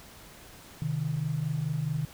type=tone pair together; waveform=sine; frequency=130.34 / 155 Hz; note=C3 / D#3; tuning=-6 / -6 cents; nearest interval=minor third; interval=300 cents; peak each=-32 / -29 dBFS; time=0.82-2.05 s; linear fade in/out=0 ms; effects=pink hiss -50 dBFS RMS until 2.13 s